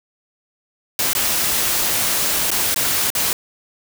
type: noise with dropouts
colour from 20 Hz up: white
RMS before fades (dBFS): -19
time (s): 0.99-3.33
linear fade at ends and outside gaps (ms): 1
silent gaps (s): 1.132-1.15 / 2.505-2.515 / 2.744-2.76 / 3.103-3.151
effects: none